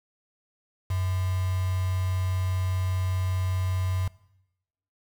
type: tone with quantisation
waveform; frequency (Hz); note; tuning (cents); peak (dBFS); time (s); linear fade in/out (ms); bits
sine; 92.5; F#2; 0; -24; 0.9-4.08; 5; 6
effects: noise-tail reverb RT60 0.9 s tail -21 dB re dry